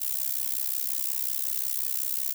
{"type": "noise with amplitude modulation", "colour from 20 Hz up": "violet", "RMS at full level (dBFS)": -25, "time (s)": [0, 2.34], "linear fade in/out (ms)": 20, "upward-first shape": "sine", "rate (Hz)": 65.5, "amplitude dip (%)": 100, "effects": []}